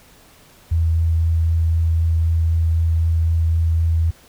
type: tone with vibrato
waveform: sine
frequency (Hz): 82.1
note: E2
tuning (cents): -6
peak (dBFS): -14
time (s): 0.71-4.11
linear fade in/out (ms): 10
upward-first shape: triangle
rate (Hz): 3.9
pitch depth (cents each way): 11
effects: pink hiss -49 dBFS RMS until 4.28 s